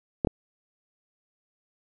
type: clicks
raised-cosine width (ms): 2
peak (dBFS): -10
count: 2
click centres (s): 0.248 / 0.272
effects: none